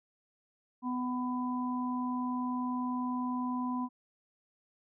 harmonic tone, 250 Hz, B3, 21 cents sharp, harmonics 1 / 3 / 4, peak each -32 / -45 / -37 dBFS, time 0.82-3.89 s, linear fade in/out 50 ms, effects none

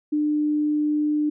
sine tone, 299.6 Hz, D4, 35 cents sharp, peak -19 dBFS, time 0.12-1.3 s, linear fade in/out 10 ms, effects none

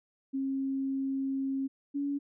sine tone pair in turn, 270 / 283 Hz, C#4 / C#4, -45 / +36 cents, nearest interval minor second, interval 81 cents, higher second, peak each -29 / -29 dBFS, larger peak neither, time 0.33-1.68 / 1.94-2.19 s, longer first, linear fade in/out 20 ms, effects none

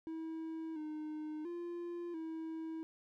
triangle tone with pitch steps, 322.7 / 306.8 / 346.1 / 322.4 Hz, E4 / D#4 / F4 / E4, -37 / -24 / -16 / -38 cents, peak -38 dBFS, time 0.07-2.83 s, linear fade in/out 0 ms, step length 690 ms, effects none

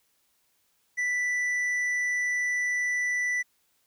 sine tone with tanh clipping, 1975.5 Hz, B6, in tune, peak -26 dBFS, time 0.97-3.43 s, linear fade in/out 20 ms, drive 6 dB, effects white hiss -70 dBFS RMS until 3.86 s

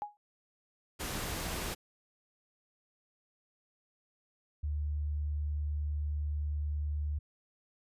sine tone with exponential decay, 830 Hz, G#5, 1 cent flat, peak -31 dBFS, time 0.02-0.17 s, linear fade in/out 0 ms, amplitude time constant 31 ms
pink noise, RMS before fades -37 dBFS, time 0.99-1.75 s, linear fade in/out 20 ms
sine tone, 74.2 Hz, D2, 18 cents sharp, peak -31 dBFS, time 4.63-7.19 s, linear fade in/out 10 ms
effects resampled to 32000 Hz

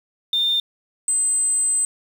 sine tone pair in turn, 3609 / 8156 Hz, A7 / C9, +43 / -45 cents, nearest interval octave + major second, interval 1412 cents, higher second, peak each -16 dBFS, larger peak neither, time 0.33-0.6 / 1.08-1.85 s, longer second, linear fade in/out 2 ms, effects tanh soft clip ceiling -12 dBFS + 7-bit

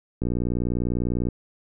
click train, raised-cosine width 3 ms, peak -13 dBFS, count 65, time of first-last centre 0.22-1.287 s, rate 60 Hz, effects none

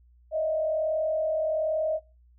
sine tone with frequency modulation, 628 Hz, D#5, 16 cents sharp, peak -24 dBFS, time 0.31-2 s, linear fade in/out 50 ms, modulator 41.2 Hz, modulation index 0.6, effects noise-tail reverb RT60 0.3 s tail -23 dB re dry + added 60 Hz sine -55 dBFS peak until 2.38 s

